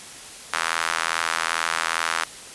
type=tone with high-pass filter; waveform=sawtooth; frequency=82.41 Hz; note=E2; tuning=in tune; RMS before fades=-25 dBFS; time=0.53-2.24 s; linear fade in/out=5 ms; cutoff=1300 Hz; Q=1.8; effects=white hiss -40 dBFS RMS until 2.54 s + resampled to 24000 Hz